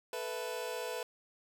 sawtooth chord, A suspended second, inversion none, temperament just, 440 / 495 / 660 Hz, A4 / B4 / E5, 0 / +4 / +2 cents, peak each -38 / -35 / -39 dBFS, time 0.13-1.03 s, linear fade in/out 2 ms, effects none

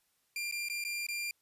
sawtooth tone with dropouts, 2387 Hz, D7, 28 cents sharp, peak -31 dBFS, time 0.36-1.31 s, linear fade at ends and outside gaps 2 ms, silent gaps 0.513-0.523 / 0.686-0.698 / 0.84-0.849 / 1.067-1.086 s, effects white hiss -75 dBFS RMS until 1.41 s + resampled to 32000 Hz

